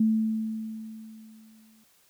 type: tone with exponential decay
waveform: sine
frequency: 220 Hz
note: A3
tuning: in tune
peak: -18 dBFS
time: 0-1.84 s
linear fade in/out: 5 ms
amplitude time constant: 400 ms
effects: white hiss -63 dBFS RMS until 2.09 s